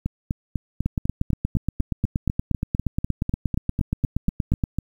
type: two click trains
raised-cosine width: 5 ms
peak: -9 / -11 dBFS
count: 33 / 20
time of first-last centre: 0.86-4.638 / 0.06-4.786 s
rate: 8.47 / 4.02 Hz
effects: 8-bit